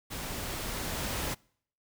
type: noise with level ramp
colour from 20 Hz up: pink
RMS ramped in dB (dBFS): -38 to -33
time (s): 0.1-1.35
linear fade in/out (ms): 20
effects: noise-tail reverb RT60 0.6 s tail -26 dB re dry